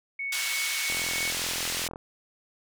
sine tone with tremolo, 2217 Hz, C#7, in tune, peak -29 dBFS, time 0.19-1.31 s, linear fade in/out 5 ms, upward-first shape sine, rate 3.1 Hz, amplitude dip 35%
pink band-pass noise, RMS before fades -31 dBFS, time 0.32-1.88 s, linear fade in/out 5 ms, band 2200 to 11000 Hz, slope 12 dB/octave
click train, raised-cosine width 1 ms, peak -24 dBFS, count 46, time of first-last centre 0.9-1.959 s, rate 42.5 Hz
effects none

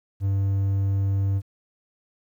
triangle tone, 98 Hz, G2, in tune, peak -18 dBFS, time 0.2-1.42 s, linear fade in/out 50 ms, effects 10-bit

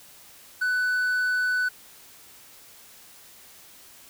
triangle tone, 1494 Hz, F#6, 16 cents sharp, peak -20 dBFS, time 0.61-1.69 s, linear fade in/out 10 ms, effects white hiss -50 dBFS RMS until 4.09 s

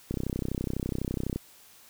click train, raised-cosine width 3 ms, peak -17 dBFS, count 41, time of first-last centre 0.11-1.36 s, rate 32 Hz, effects white hiss -55 dBFS RMS until 1.89 s

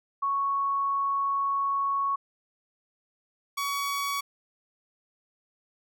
sine / sawtooth tone pair in turn, 1108.7 / 1127.4 Hz, C#6 / C#6, 0 / +29 cents, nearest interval unison, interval 29 cents, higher second, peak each -24 dBFS, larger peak neither, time 0.22-2.16 / 3.57-4.21 s, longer first, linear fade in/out 10 ms, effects none

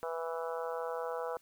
harmonic tone, 164.81 Hz, E3, in tune, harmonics 3 / 4 / 5 / 6 / 7 / 8 / 9, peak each -37 / -42 / -44 / -44 / -48 / -45 / -51 dBFS, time 0.03-1.37 s, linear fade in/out 0 ms, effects white hiss -66 dBFS RMS until 1.41 s

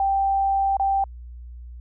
sine tone with dropouts, 784 Hz, G5, in tune, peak -18 dBFS, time 0-1.04 s, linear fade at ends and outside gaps 2 ms, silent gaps 0.769-0.797 s, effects added 60 Hz sine -36 dBFS peak until 1.8 s

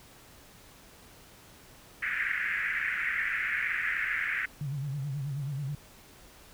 pink band-pass noise, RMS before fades -31 dBFS, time 2.02-4.46 s, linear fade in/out 10 ms, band 1600 to 2200 Hz, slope 48 dB/octave
sine tone with vibrato, 140.2 Hz, C#3, 20 cents sharp, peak -31 dBFS, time 4.61-5.75 s, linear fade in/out 2 ms, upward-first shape sine, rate 9.3 Hz, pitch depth 110 cents each way
effects pink hiss -54 dBFS RMS until 6.53 s

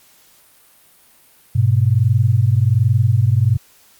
sine tone pair together, 102.18 / 123.47 Hz, G#2 / B2, -28 / 0 cents, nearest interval minor third, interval 328 cents, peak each -14 dBFS, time 1.55-3.57 s, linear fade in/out 10 ms, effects white hiss -51 dBFS RMS until 3.99 s + Opus 48 kbps

